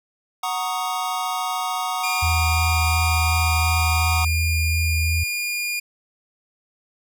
square chord, D# minor seventh, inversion first, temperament equal, 740 / 932.3 / 1108.7 / 1244.5 Hz, F#5 / A#5 / C#6 / D#6, 0 / 0 / 0 / 0 cents, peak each -28 / -30 / -31 / -29 dBFS, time 0.43-4.25 s, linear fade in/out 5 ms
sawtooth tone with pitch glide, 2405 to 2423 Hz, D7 to D#7, +41 to -47 cents, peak -20 dBFS, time 2.03-5.8 s, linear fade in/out 10 ms, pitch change +12 cents, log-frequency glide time 2.72-5.43 s
sine tone with vibrato, 82.41 Hz, E2, in tune, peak -19 dBFS, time 2.22-5.24 s, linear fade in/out 10 ms, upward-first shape sine, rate 2.8 Hz, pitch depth 20 cents each way
effects none

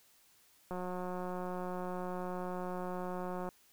click train, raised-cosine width 1 ms, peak -27 dBFS, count 504, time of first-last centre 0.71-3.489 s, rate 181 Hz, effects white hiss -66 dBFS RMS until 3.72 s

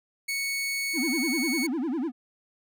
sawtooth tone, 2217 Hz, C#7, in tune, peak -24 dBFS, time 0.28-1.67 s, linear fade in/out 10 ms
triangle tone with vibrato, 288.2 Hz, D4, 33 cents flat, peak -24 dBFS, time 0.93-2.12 s, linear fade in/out 50 ms, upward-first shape sine, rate 10 Hz, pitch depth 300 cents each way
effects none

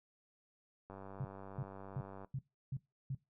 click train, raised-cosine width 1 ms, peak -36 dBFS, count 132, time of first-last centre 0.9-2.246 s, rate 97.3 Hz
sine tone bursts, 134.8 Hz, C#3, 48 cents flat, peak -36 dBFS, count 6, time 1.2-3.15 s, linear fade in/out 5 ms, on 50 ms, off 330 ms
effects noise-tail reverb RT60 0.2 s tail -19 dB re dry

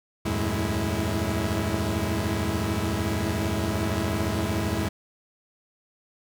sawtooth tone cluster, 80 / 93.4 / 110.8 / 207.9 / 327.1 Hz, D#2 / F#2 / A2 / G#3 / E4, +49 / +17 / +13 / +2 / -13 cents, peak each -27 dBFS, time 0.25-4.89 s, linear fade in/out 10 ms, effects none

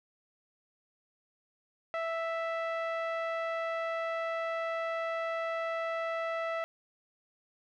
sawtooth tone with low-pass filter, 659.3 Hz, E5, in tune, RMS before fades -34 dBFS, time 1.94-6.64 s, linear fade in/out 0 ms, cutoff 2000 Hz, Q 1.4, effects none

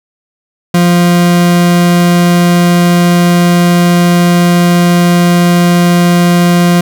40% pulse tone, 174.61 Hz, F3, in tune, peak -4 dBFS, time 0.74-6.81 s, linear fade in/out 5 ms, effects none

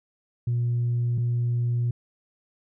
sine tone pair in turn, 120 / 120 Hz, B2 / B2, -49 / -49 cents, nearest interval unison, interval 0 cents, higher neither, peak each -20 dBFS, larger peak neither, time 0.47-1.18 / 1.18-1.91 s, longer second, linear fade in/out 5 ms, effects tanh soft clip ceiling -19 dBFS

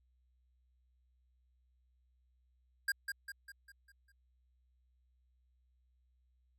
square tone with echo, 1610 Hz, G6, 46 cents sharp, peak -31 dBFS, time 2.88-2.92 s, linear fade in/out 5 ms, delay 200 ms, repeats 6, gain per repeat -6 dB, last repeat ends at 4.12 s, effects added 62 Hz sine -70 dBFS peak until 6.58 s

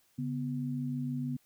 sine tone pair together, 141.44 / 247.9 Hz, C#3 / B3, +35 / +7 cents, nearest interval minor seventh, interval 972 cents, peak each -35 / -34 dBFS, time 0.18-1.37 s, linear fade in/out 10 ms, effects white hiss -69 dBFS RMS until 1.45 s

